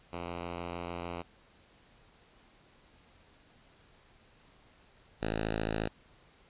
5% pulse tone pair in turn, 86.6 / 54.26 Hz, F2 / A1, -14 / -23 cents, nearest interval minor sixth, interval 809 cents, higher first, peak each -26 / -20 dBFS, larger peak second, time 0.12-1.23 / 5.21-5.89 s, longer first, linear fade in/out 20 ms, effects pink hiss -62 dBFS RMS until 6.49 s + resampled to 8000 Hz

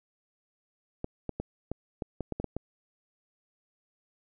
clicks, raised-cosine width 2 ms, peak -19 dBFS, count 10, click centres 1.044 / 1.293 / 1.4 / 1.716 / 2.022 / 2.207 / 2.323 / 2.4 / 2.443 / 2.566 s, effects none

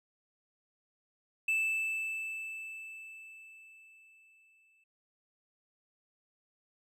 triangle tone with exponential decay, 2637 Hz, E7, in tune, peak -25 dBFS, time 1.48-4.84 s, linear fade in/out 5 ms, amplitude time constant 730 ms, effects none

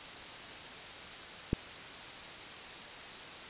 click, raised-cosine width 3 ms, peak -15 dBFS, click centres 1.531 s, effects white hiss -45 dBFS RMS until 3.49 s + resampled to 8000 Hz

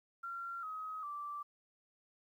sine tone with pitch steps, 1374 / 1267.3 / 1168.8 Hz, F6 / D#6 / D6, -29 / +31 / -9 cents, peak -40 dBFS, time 0.23-1.43 s, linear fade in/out 10 ms, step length 400 ms, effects 12-bit

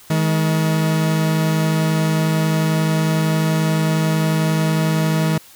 40% pulse tone pair together, 158.83 / 210 Hz, D#3 / G#3, +36 / +19 cents, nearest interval perfect fourth, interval 483 cents, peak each -15 / -23 dBFS, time 0.1-5.38 s, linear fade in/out 5 ms, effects white hiss -45 dBFS RMS until 5.55 s

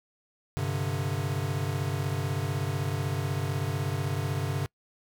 square chord, G suspended fourth, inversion none, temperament equal, 98 / 130.81 / 146.83 Hz, G2 / C3 / D3, 0 / 0 / 0 cents, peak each -33 dBFS, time 0.57-4.66 s, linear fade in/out 0 ms, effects noise-tail reverb RT60 0.1 s tail -25 dB re dry

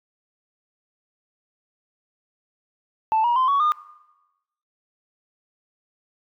sine tone with pitch steps, 880 / 954.1 / 1034.5 / 1121.6 / 1216.1 Hz, A5 / A#5 / C6 / C#6 / D#6, 0 / +40 / -20 / +20 / -40 cents, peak -15 dBFS, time 3.12-3.72 s, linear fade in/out 0 ms, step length 120 ms, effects noise-tail reverb RT60 1.0 s tail -20 dB re dry + tanh soft clip ceiling -14 dBFS

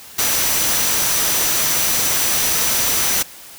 sine tone in noise, 5920 Hz, F#8, in tune, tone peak -24 dBFS, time 0.18-3.23 s, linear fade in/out 10 ms, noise white, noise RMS -18 dBFS, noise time 0.18-3.23 s, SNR -9 dB, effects white hiss -39 dBFS RMS until 3.58 s

